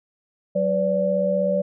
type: tone cluster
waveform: sine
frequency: 188.3 / 502 / 578 Hz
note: F#3 / B4 / D5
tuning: +31 / +28 / -28 cents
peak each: -25 / -26 / -20 dBFS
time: 0.55-1.62 s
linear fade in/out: 10 ms
effects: none